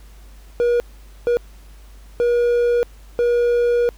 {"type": "tone bursts at uneven times", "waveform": "triangle", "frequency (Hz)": 479.1, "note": "A#4", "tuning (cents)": 47, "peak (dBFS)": -12, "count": 4, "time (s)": [[0.6, 0.8], [1.27, 1.37], [2.2, 2.83], [3.19, 3.89]], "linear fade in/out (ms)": 0, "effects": ["added 50 Hz sine -40 dBFS peak until 3.97 s", "pink hiss -52 dBFS RMS until 3.97 s"]}